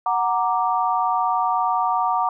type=chord; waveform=sine; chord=Gb augmented; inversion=none; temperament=equal; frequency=740 / 932.3 / 1174.7 Hz; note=Gb5 / Bb5 / D6; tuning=0 / 0 / 0 cents; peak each=-22 / -22 / -23 dBFS; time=0.06-2.29 s; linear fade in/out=2 ms; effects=none